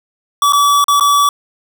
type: tone with dropouts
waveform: square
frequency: 1147 Hz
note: D6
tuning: 41 cents flat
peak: -9 dBFS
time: 0.42-1.29 s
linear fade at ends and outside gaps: 2 ms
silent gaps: 0.524-0.532 / 0.842-0.882 / 0.998-1.008 s
effects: none